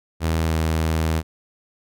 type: tone with pitch glide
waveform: sawtooth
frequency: 80.9 to 80.02 Hz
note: E2 to D#2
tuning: -32 to +49 cents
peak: -15 dBFS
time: 0.2-1.23 s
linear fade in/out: 50 ms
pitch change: -19 cents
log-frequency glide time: 0.45-0.54 s
effects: none